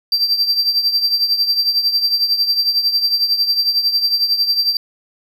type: tone with tremolo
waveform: triangle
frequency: 4699 Hz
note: D8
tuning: in tune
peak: -9 dBFS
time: 0.12-4.77 s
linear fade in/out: 2 ms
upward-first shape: triangle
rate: 11 Hz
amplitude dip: 75%
effects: none